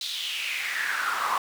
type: noise with high-pass filter sweep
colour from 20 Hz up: brown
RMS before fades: -29 dBFS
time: 0.01-1.38 s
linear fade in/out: 2 ms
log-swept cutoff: 4000 to 1000 Hz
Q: 5
effects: none